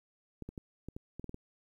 clicks, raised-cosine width 3 ms, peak -29 dBFS, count 9, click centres 0.423 / 0.49 / 0.578 / 0.886 / 0.965 / 1.196 / 1.243 / 1.294 / 1.344 s, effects 11-bit

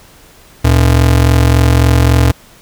square ring-modulated tone, 93.9 Hz, F#2, 26 cents sharp, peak -4 dBFS, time 0.64-2.32 s, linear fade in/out 10 ms, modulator 21.8 Hz, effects pink hiss -42 dBFS RMS until 2.61 s

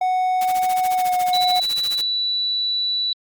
triangle tone with pitch glide, 740 to 728.1 Hz, F#5 to F#5, 0 to -28 cents, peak -15 dBFS, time 0.01-1.6 s, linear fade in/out 5 ms, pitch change -28 cents, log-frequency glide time 0.95-1.12 s
white noise with tremolo, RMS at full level -30 dBFS, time 0.41-2.01 s, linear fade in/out 2 ms, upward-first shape sine, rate 14 Hz, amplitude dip 95%
sine tone, 3951 Hz, B7, in tune, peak -19 dBFS, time 1.33-3.13 s, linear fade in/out 2 ms
effects Opus 48 kbps

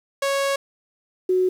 sawtooth / sine tone pair in turn, 553 / 369.1 Hz, C#5 / F#4, -4 / -4 cents, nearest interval perfect fifth, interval 700 cents, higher first, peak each -16 dBFS, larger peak neither, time 0.22-0.56 / 1.29-1.49 s, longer first, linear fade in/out 5 ms, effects low-pass 11000 Hz 12 dB/octave + 8-bit

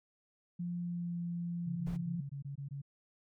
sine tone with pitch glide, 174.61 to 172.31 Hz, F3 to F3, 0 to -23 cents, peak -35 dBFS, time 0.59-2.21 s, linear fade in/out 10 ms, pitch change -23 cents, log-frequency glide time 0.79-1.2 s
sine tone bursts, 140 Hz, C#3, 18 cents sharp, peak -39 dBFS, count 9, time 1.66-2.818 s, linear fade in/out 10 ms, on 110 ms, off 21 ms
brown noise, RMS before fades -45 dBFS, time 1.86-1.97 s, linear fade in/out 10 ms
effects none

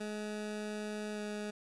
20% pulse tone with pitch glide, 211.2 to 209.4 Hz, G#3 to G#3, +29 to +15 cents, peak -33 dBFS, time 0-1.51 s, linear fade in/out 10 ms, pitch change -14 cents, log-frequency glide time 1.13-1.2 s, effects resampled to 22050 Hz + 10-bit

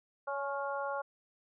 harmonic tone with a mistuned harmonic, 280 Hz, C#4, 18 cents sharp, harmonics 2 / 3 / 4 / 5, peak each -37 / -39 / -40 / -41 dBFS, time 0.27-1.02 s, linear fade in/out 10 ms, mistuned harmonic 4, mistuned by -33 cents, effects none

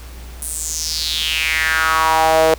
sawtooth tone with high-pass filter sweep, 160 Hz, D#3, 49 cents sharp, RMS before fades -17 dBFS, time 0.42-2.54 s, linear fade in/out 0 ms, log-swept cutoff 10000 to 520 Hz, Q 4.5, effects added 60 Hz sine -32 dBFS peak until 2.58 s + pink hiss -41 dBFS RMS until 2.58 s

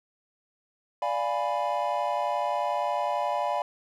triangle chord, D diminished seventh, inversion none, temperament equal with one note detuned, 587.3 / 698.5 / 830.6 / 990.6 Hz, D5 / F5 / Ab5 / Cb6, 0 / 0 / 0 / +5 cents, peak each -29 dBFS, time 1.02-3.62 s, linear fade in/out 2 ms, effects none

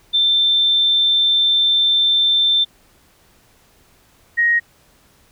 sine tone pair in turn, 3560 / 1878.8 Hz, A7 / A#6, +20 / +13 cents, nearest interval major seventh, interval 1107 cents, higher first, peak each -12 dBFS, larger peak neither, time 0.13-2.65 / 4.37-4.6 s, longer first, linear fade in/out 20 ms, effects pink hiss -54 dBFS RMS until 5.31 s

